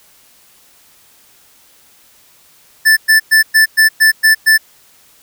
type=tone bursts; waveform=square; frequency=1760 Hz; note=A6; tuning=in tune; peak=-6 dBFS; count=8; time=2.85-4.58 s; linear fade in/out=20 ms; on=120 ms; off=110 ms; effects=white hiss -48 dBFS RMS until 5.22 s